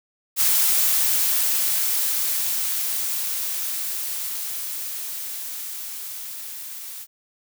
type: noise with level ramp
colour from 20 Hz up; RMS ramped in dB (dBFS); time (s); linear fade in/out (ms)
blue; -18 to -36; 0.36-7.07; 50
effects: none